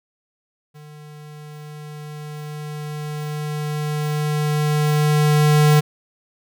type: tone with level ramp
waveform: square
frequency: 150.2 Hz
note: D3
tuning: 39 cents sharp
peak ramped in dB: -40 to -11 dBFS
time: 0.74-5.81 s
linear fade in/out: 20 ms
effects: none